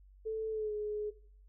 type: tone with pitch glide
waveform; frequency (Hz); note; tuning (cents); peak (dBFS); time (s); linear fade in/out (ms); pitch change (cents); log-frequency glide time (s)
sine; 440 to 420.9; A4 to G#4; 0 to +23; -33; 0.25-1.11; 20; -77; 0.5-0.74
effects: noise-tail reverb RT60 0.5 s tail -17 dB re dry + added 48 Hz sine -56 dBFS peak until 1.48 s